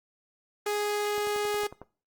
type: tone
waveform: sawtooth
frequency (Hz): 415.3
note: G#4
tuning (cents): 0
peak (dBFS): -23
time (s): 0.66-1.67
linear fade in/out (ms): 5
type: click train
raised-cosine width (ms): 1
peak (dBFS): -28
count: 8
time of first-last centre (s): 1.18-1.816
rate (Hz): 11
effects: noise-tail reverb RT60 0.4 s tail -21 dB re dry + Opus 24 kbps